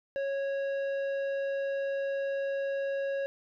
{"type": "tone with tanh clipping", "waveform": "triangle", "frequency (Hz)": 551, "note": "C#5", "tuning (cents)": -11, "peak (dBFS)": -31, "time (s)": [0.16, 3.26], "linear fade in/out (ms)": 0, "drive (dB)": 14, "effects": []}